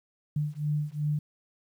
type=beating tone pair; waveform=sine; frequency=147.9 / 150.6 Hz; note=D3 / D3; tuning=+13 / +44 cents; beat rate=2.7 Hz; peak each=-30 dBFS; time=0.36-1.19 s; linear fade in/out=5 ms; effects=10-bit